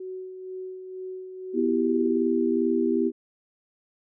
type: tone with tremolo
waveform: sine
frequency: 372.7 Hz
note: F#4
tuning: 13 cents sharp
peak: -32 dBFS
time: 0-2.27 s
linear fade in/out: 5 ms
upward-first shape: sine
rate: 2.1 Hz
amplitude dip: 45%
type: chord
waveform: sine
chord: E minor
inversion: second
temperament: equal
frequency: 246.9 / 329.6 / 392 Hz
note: B3 / E4 / G4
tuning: 0 / 0 / 0 cents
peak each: -25 dBFS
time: 1.53-3.12 s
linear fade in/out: 50 ms
effects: none